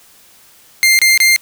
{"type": "tone bursts", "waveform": "sawtooth", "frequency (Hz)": 2102, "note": "C7", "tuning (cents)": 7, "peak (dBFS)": -4, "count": 3, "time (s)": [0.83, 1.362], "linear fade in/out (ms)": 0, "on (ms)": 160, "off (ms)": 26, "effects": ["white hiss -46 dBFS RMS until 1.41 s"]}